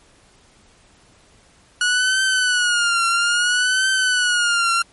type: tone with vibrato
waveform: sawtooth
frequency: 1454 Hz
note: F#6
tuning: 31 cents flat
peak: -12 dBFS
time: 1.81-4.82 s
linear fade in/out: 2 ms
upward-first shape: triangle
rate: 0.6 Hz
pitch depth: 110 cents each way
effects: pink hiss -53 dBFS RMS until 4.92 s + MP3 48 kbps